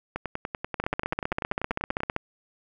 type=two click trains; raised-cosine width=0.5 ms; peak=-15 / -11 dBFS; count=20 / 22; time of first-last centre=0.16-2.005 / 0.8-2.164 s; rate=10.3 / 15.4 Hz; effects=none